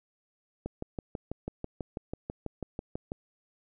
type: click train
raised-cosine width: 2 ms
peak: -21 dBFS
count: 16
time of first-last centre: 0.66-3.119 s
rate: 6.1 Hz
effects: none